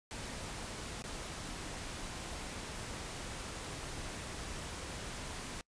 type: noise with dropouts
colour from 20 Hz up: pink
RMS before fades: -43 dBFS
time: 0.11-5.61 s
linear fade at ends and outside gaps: 0 ms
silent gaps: 1.022-1.04 s
effects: noise-tail reverb RT60 0.1 s tail -25 dB re dry + resampled to 22050 Hz

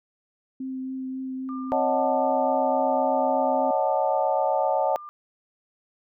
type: tone with vibrato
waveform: sine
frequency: 261.6 Hz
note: C4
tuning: in tune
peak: -29 dBFS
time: 0.6-3.71 s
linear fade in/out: 5 ms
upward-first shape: triangle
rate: 3.7 Hz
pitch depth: 12 cents each way
type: tone with tremolo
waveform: sine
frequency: 1197 Hz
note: D6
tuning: 33 cents sharp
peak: -36 dBFS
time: 1.49-5.09 s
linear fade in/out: 0 ms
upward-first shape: sine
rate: 4.2 Hz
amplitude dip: 25%
type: chord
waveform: sine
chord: D# half-diminished seventh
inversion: third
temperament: equal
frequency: 554.4 / 622.3 / 740 / 880 Hz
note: C#5 / D#5 / F#5 / A5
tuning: 0 / 0 / 0 / 0 cents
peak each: -26 dBFS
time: 1.72-4.96 s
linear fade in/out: 0 ms
effects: none

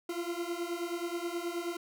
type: beating tone pair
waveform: 40% pulse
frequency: 340 / 349.4 Hz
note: F4 / F4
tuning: -46 / +1 cents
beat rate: 9.4 Hz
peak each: -36 / -36 dBFS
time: 0.09-1.77 s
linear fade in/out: 5 ms
effects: none

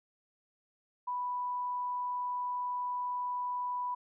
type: tone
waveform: sine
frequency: 987.8 Hz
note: B5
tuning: in tune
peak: -32 dBFS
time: 1.07-3.95 s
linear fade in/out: 10 ms
effects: none

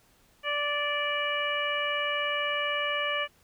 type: harmonic tone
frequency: 584 Hz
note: D5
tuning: 10 cents flat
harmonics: 1 / 2 / 3 / 4 / 5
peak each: -33 / -33 / -33 / -33 / -33 dBFS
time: 0.43-3.28 s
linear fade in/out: 50 ms
effects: pink hiss -63 dBFS RMS until 3.43 s

